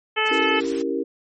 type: harmonic tone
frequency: 434.6 Hz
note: A4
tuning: 21 cents flat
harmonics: 1 / 2 / 3 / 4 / 5 / 6 / 7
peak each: -26 / -26 / -26 / -26 / -26 / -26 / -26 dBFS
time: 0.16-0.61 s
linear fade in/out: 20 ms
type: noise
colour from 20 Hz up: white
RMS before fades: -36 dBFS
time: 0.26-0.82 s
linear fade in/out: 2 ms
type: chord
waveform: sine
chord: C# diminished seventh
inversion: none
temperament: equal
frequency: 277.2 / 329.6 / 392 / 466.2 Hz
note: C#4 / E4 / G4 / Bb4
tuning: 0 / 0 / 0 / 0 cents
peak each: -27 dBFS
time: 0.3-1.04 s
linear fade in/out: 20 ms
effects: low-pass 10000 Hz 12 dB/octave + MP3 32 kbps